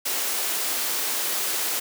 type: high-pass noise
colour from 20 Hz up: white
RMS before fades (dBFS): -26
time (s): 0.05-1.8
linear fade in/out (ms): 10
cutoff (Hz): 260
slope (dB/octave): 24
effects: none